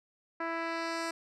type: tone with low-pass filter sweep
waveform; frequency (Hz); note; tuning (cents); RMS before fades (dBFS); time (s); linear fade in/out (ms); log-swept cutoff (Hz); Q
10% pulse; 330.9; E4; +7; -35; 0.4-1.11; 5; 1700 to 8600; 1.1
effects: none